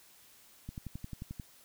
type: click train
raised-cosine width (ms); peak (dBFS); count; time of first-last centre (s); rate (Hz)
5; -28; 9; 0.69-1.398; 11.3
effects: white hiss -60 dBFS RMS until 1.64 s